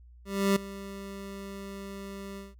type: tone with ADSR envelope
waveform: 25% pulse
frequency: 197.2 Hz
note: G3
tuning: 11 cents sharp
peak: -17 dBFS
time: 0.25-2.55 s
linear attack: 310 ms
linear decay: 7 ms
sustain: -18 dB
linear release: 180 ms
effects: added 60 Hz sine -50 dBFS peak until 2.59 s